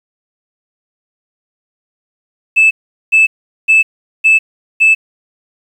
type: tone bursts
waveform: sine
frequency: 2624 Hz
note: E7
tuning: 9 cents flat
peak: -3 dBFS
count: 5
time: 2.56-4.95 s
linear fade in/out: 20 ms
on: 150 ms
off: 410 ms
effects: tanh soft clip ceiling -2 dBFS + 7-bit